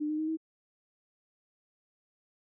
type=tone with pitch steps; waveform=sine; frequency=300 / 306.5 / 313.1 / 319.9 Hz; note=D4 / D#4 / D#4 / D#4; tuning=+37 / -26 / +11 / +48 cents; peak=-29 dBFS; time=0-0.372 s; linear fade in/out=20 ms; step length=93 ms; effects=none